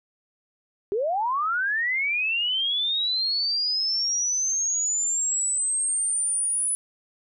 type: linear sweep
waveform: sine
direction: up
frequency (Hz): 379.5 to 10000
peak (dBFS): -22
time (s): 0.92-6.75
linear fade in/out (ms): 0
effects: none